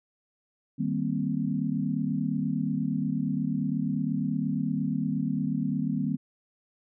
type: chord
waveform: sine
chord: C minor seventh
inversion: first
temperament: equal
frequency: 155.56 / 196 / 233.1 / 261.6 Hz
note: Eb3 / G3 / Bb3 / C4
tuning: 0 / 0 / 0 / 0 cents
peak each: -31 dBFS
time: 0.78-6.17 s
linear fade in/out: 20 ms
effects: none